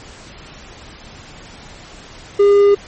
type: tone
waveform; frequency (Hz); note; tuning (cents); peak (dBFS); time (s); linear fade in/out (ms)
triangle; 404.7; G#4; -45; -5; 2.39-2.75; 10
effects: pink hiss -38 dBFS RMS until 2.87 s + MP3 32 kbps